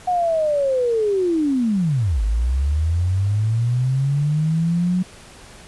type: linear two-way sweep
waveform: sine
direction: down then up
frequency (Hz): 735 to 49.86 to 184.4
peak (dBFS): -16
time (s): 0.07-5.03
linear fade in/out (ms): 10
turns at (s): 2.22
effects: pink hiss -43 dBFS RMS until 5.67 s + resampled to 24000 Hz